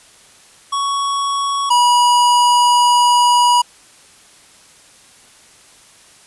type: tone pair in turn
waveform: square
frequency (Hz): 1116 / 969.9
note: C#6 / B5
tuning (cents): +11 / -32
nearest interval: major second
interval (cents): 243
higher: first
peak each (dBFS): -17 / -10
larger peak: second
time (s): 0.72-1.7 / 1.7-3.62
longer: second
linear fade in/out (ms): 10
effects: white hiss -46 dBFS RMS until 6.26 s + resampled to 24000 Hz